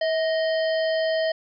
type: harmonic tone with a mistuned harmonic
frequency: 622.3 Hz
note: D#5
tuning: in tune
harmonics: 1 / 3 / 5 / 7 / 8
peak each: -21 / -31 / -35 / -38 / -39 dBFS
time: 0.01-1.32 s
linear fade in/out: 5 ms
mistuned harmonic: 1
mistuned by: +57 cents
effects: none